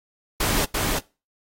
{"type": "noise with echo", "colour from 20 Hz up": "pink", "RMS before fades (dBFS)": -22, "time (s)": [0.4, 0.65], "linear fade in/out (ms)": 5, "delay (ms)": 340, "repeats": 1, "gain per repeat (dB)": -3, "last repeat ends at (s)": 0.99, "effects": ["noise-tail reverb RT60 0.3 s tail -22 dB re dry", "AAC 48 kbps"]}